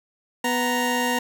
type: tone pair together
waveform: 20% pulse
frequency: 246.9 / 932.2 Hz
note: B3 / A#5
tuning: 0 / 0 cents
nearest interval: octave + major seventh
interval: 2300 cents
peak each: -19 dBFS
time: 0.44-1.19 s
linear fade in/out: 5 ms
effects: none